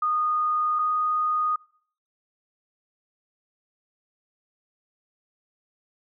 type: tone pair in turn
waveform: sine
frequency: 1231 / 1237.3 Hz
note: D#6 / D#6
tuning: -19 / -10 cents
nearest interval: unison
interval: 9 cents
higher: second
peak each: -21 dBFS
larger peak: neither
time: 0.02-0.79 / 0.79-1.56 s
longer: neither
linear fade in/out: 5 ms
effects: noise-tail reverb RT60 0.6 s tail -25 dB re dry